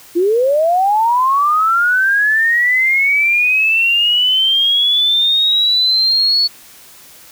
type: linear sweep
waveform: sine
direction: up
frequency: 328.9 to 4435 Hz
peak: -10 dBFS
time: 0.15-6.48 s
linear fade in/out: 20 ms
effects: white hiss -41 dBFS RMS until 7.31 s